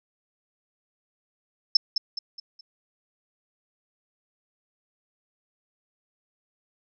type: tone with echo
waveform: sine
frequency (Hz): 5274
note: E8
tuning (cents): 0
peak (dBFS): -12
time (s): 1.75-1.77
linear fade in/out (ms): 5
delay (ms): 210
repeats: 4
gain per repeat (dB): -8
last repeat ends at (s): 2.61
effects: none